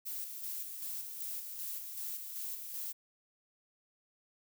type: noise with tremolo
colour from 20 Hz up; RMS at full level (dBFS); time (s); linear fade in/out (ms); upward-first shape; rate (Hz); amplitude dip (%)
violet; -40; 0.05-2.93; 20; square; 2.6; 40
effects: none